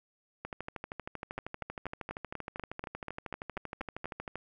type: two click trains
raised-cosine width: 0.5 ms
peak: -22 / -23 dBFS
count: 12 / 51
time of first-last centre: 1.38-4.056 / 0.45-4.356 s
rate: 4.11 / 12.8 Hz
effects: none